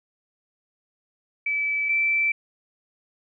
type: tone pair in turn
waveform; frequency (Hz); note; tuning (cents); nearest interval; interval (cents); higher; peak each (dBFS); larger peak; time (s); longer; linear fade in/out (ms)
sine; 2305 / 2329; D7 / D7; -33 / -15; unison; 18; second; -22 / -19; second; 1.46-1.89 / 1.89-2.32; neither; 5
effects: none